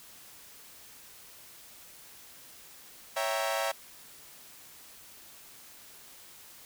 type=chord; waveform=sawtooth; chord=C# diminished seventh; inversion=none; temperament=equal; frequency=554.4 / 659.3 / 784 / 932.3 Hz; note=C#5 / E5 / G5 / Bb5; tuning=0 / 0 / 0 / 0 cents; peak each=-30 / -29 / -32 / -33 dBFS; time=3.16-3.72 s; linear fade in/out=10 ms; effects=white hiss -52 dBFS RMS until 6.65 s